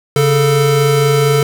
square tone pair together, 139.35 / 442.4 Hz, C#3 / A4, +9 / +9 cents, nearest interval octave + minor sixth, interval 2000 cents, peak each -13 dBFS, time 0.16-1.43 s, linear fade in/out 2 ms, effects none

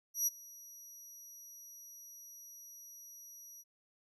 30% pulse tone with ADSR envelope, 5800 Hz, F#8, 35 cents flat, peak -24 dBFS, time 0.14-3.64 s, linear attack 130 ms, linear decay 23 ms, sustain -23 dB, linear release 36 ms, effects none

